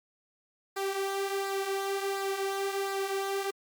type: tone with flanger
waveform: sawtooth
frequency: 392 Hz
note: G4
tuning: in tune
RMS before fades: -32 dBFS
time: 0.76-3.51 s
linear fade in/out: 10 ms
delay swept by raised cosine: 0.32 to 4.72 ms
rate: 1.4 Hz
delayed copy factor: -0.55
effects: Opus 48 kbps